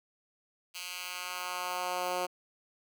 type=tone with high-pass filter sweep; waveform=10% pulse; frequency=180.3 Hz; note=F#3; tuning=45 cents flat; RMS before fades=-36 dBFS; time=0.74-2.27 s; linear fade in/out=20 ms; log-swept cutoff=3000 to 450 Hz; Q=1.1; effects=none